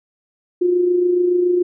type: tone with amplitude modulation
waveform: sine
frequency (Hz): 356.2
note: F4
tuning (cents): +34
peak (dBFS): -11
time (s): 0.61-1.63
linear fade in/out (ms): 10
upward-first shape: sine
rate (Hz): 27.1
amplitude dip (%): 45
effects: none